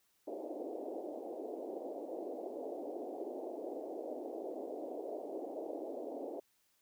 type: band-pass noise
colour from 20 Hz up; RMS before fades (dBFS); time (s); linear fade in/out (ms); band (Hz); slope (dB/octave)
pink; -43; 0.27-6.4; 5; 290 to 710; 48
effects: white hiss -75 dBFS RMS until 6.81 s